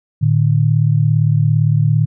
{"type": "tone pair together", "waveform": "sine", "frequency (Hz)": [112.4, 150.04], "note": ["A2", "D3"], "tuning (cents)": [37, 37], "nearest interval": "perfect fourth", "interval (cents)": 500, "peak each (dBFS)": -13, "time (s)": [0.21, 2.06], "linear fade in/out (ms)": 20, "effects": []}